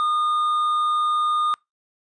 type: tone with hard clipping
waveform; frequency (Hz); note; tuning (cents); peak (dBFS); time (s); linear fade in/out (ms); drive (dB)
sine; 1221; D#6; -33; -20; 0-1.54; 0; 4
effects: noise-tail reverb RT60 0.2 s tail -25 dB re dry + resampled to 22050 Hz